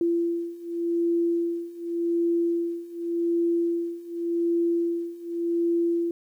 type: beating tone pair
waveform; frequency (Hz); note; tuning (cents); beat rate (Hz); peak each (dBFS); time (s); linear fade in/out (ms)
sine; 339.5 / 340.37; F4 / F4; -49 / -44; 0.87; -27 / -25; 0.01-6.11; 2
effects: 10-bit